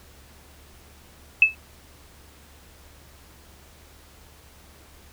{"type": "tone with exponential decay", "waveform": "sine", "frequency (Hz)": 2610, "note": "E7", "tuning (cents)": -18, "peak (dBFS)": -7, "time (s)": [1.42, 1.55], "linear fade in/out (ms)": 2, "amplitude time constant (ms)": 28, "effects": ["added 72 Hz sine -52 dBFS peak until 5.12 s", "pink hiss -52 dBFS RMS until 5.12 s"]}